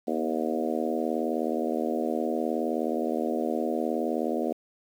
harmonic tone with a mistuned harmonic, 79.3 Hz, D#2, 33 cents sharp, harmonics 3 / 4 / 5 / 6 / 7 / 8 / 9, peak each -31 / -32 / -33 / -34 / -34 / -35 / -36 dBFS, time 0.07-4.53 s, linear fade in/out 10 ms, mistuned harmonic 3, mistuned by +21 cents, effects 9-bit

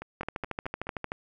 two click trains, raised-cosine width 0.5 ms, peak -17 / -23 dBFS, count 13 / 5, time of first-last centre 0.21-1.119 / 0.02-0.869 s, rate 13.2 / 4.71 Hz, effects none

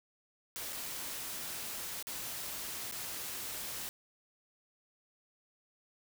white noise with dropouts, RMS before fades -41 dBFS, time 0.56-3.89 s, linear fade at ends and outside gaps 0 ms, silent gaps 0.725-0.729 / 2.026-2.07 / 2.913-2.923 s, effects none

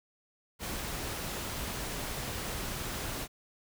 pink noise, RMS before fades -37 dBFS, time 0.59-3.28 s, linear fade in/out 50 ms, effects none

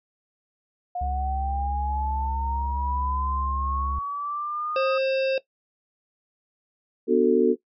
sine linear sweep, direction up, 713 to 1259 Hz, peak -27 dBFS, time 0.95-4.98 s, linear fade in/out 5 ms
triangle tone, 68.5 Hz, C#2, 20 cents flat, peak -25 dBFS, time 1.01-3.99 s, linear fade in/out 5 ms
harmonic tone, 532 Hz, C5, 29 cents sharp, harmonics 1 / 3 / 5 / 7 / 9 / 10, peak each -21 / -39 / -31 / -38 / -41 / -48 dBFS, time 4.76-5.38 s, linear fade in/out 2 ms
sine chord, B minor seventh, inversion none, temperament just, 246.9 / 296.3 / 370.4 / 444.5 Hz, B3 / D4 / F#4 / A4, 0 / +15 / +2 / +18 cents, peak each -23 / -25 / -20 / -19 dBFS, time 7.07-7.56 s, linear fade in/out 50 ms
effects noise-tail reverb RT60 0.1 s tail -17 dB re dry

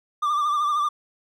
triangle tone with vibrato, 1185 Hz, D6, 15 cents sharp, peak -18 dBFS, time 0.22-0.89 s, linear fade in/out 10 ms, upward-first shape triangle, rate 13 Hz, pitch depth 61 cents each way, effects none

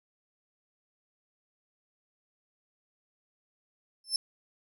35% pulse tone with exponential growth, 5290 Hz, E8, 5 cents sharp, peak -19 dBFS, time 4.04-4.16 s, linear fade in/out 2 ms, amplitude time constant 25 ms, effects none

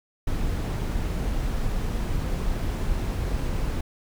brown noise, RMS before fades -26 dBFS, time 0.27-3.81 s, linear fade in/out 5 ms, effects none

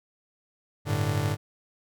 45% pulse chord, G suspended second, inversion none, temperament just, 98 / 110.25 / 147 Hz, G2 / A2 / D3, 0 / +4 / +2 cents, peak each -29 dBFS, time 0.85-1.37 s, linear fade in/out 50 ms, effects none

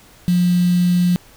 sine tone with quantisation, 177.5 Hz, F3, 28 cents sharp, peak -12 dBFS, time 0.28-1.16 s, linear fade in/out 0 ms, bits 5, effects pink hiss -47 dBFS RMS until 1.36 s

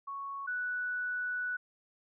sine tone pair in turn, 1108.7 / 1479.9 Hz, C#6 / F#6, 0 / 0 cents, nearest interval perfect fourth, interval 500 cents, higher second, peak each -37 / -32 dBFS, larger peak second, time 0.07-0.47 / 0.47-1.57 s, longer second, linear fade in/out 10 ms, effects none

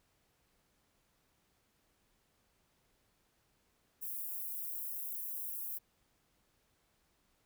white high-pass noise, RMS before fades -41 dBFS, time 4.01-5.79 s, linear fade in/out 20 ms, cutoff 12000 Hz, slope 24 dB/octave, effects pink hiss -75 dBFS RMS until 7.45 s

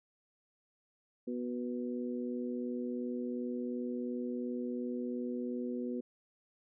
harmonic tone, 122.8 Hz, B2, 9 cents flat, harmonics 2 / 3 / 4, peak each -36 / -41 / -43 dBFS, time 1.27-6.01 s, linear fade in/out 10 ms, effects none

